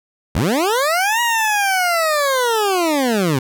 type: linear two-way sweep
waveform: 20% pulse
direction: up then down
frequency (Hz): 56.6 to 961 to 124.3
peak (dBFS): -10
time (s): 0.35-3.39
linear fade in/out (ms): 5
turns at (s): 1.21
effects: none